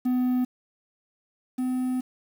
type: tone pair in turn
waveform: triangle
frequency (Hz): 251 / 254.4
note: B3 / C4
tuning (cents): +28 / -48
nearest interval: unison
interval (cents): 24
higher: second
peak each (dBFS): -19 / -22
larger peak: first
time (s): 0.05-0.45 / 1.58-2.01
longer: second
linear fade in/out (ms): 10
effects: 8-bit